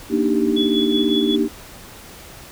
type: chord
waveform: sine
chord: Eb major seventh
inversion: second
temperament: equal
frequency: 233.1 / 293.7 / 311.1 / 392 Hz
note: Bb3 / D4 / Eb4 / G4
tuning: 0 / 0 / 0 / 0 cents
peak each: -21 dBFS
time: 0.09-1.49 s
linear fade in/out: 50 ms
type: tone with tremolo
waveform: sine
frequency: 3406 Hz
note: G#7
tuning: 43 cents sharp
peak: -20 dBFS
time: 0.56-1.36 s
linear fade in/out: 10 ms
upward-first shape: sine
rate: 5.4 Hz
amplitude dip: 65%
effects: pink hiss -40 dBFS RMS until 2.51 s